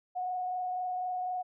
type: tone with frequency modulation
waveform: sine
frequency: 731 Hz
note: F#5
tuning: 21 cents flat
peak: -31 dBFS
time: 0.15-1.43 s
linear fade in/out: 20 ms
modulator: 24 Hz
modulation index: 0.42
effects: none